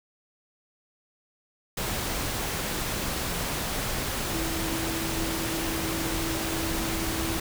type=tone in noise; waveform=sine; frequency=327.1 Hz; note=E4; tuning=13 cents flat; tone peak=-32 dBFS; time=4.33-7.37 s; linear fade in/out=5 ms; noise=pink; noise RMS=-30 dBFS; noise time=1.77-7.4 s; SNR=-5 dB; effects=none